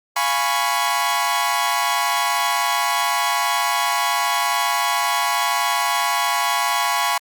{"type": "chord", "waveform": "sawtooth", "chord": "C# dominant seventh", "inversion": "first", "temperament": "equal", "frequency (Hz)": [698.5, 830.6, 987.8, 1108.7], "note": ["E#5", "G#5", "B5", "C#6"], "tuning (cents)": [0, 0, 0, 0], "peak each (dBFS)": [-23, -20, -19, -19], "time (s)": [0.16, 7.18], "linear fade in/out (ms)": 5, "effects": ["Opus 48 kbps"]}